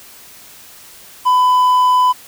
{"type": "tone", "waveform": "triangle", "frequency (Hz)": 1002, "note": "B5", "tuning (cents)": 25, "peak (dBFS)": -7, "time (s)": [1.25, 2.13], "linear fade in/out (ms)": 20, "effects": ["white hiss -40 dBFS RMS until 2.27 s"]}